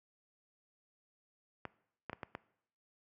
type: clicks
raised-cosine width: 0.5 ms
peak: -25 dBFS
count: 5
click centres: 1.653 / 2.097 / 2.131 / 2.232 / 2.351 s
effects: noise-tail reverb RT60 0.7 s tail -20 dB re dry + high-pass 80 Hz 12 dB/octave